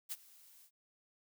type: noise with ADSR envelope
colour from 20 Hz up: blue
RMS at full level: -39 dBFS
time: 0.09-0.71 s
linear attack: 30 ms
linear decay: 34 ms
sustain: -22 dB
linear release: 73 ms
effects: none